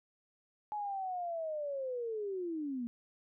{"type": "linear sweep", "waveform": "sine", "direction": "down", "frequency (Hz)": [850, 229], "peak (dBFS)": -35, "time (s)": [0.72, 2.87], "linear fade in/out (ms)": 0, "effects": []}